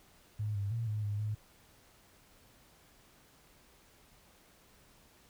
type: tone with pitch steps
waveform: sine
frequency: 105.9 / 100.4 / 115.3 / 106.5 / 103.2 / 106.6 Hz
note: G#2 / G2 / A#2 / G#2 / G#2 / G#2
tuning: +34 / +42 / -19 / +44 / -10 / +46 cents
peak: -32 dBFS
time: 0.39-1.35 s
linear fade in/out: 10 ms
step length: 160 ms
effects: pink hiss -63 dBFS RMS until 5.29 s